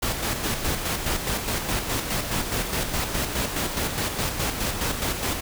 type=noise with tremolo; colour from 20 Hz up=pink; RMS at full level=-25 dBFS; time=0.02-5.41 s; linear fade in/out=10 ms; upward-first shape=square; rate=4.8 Hz; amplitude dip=45%; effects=none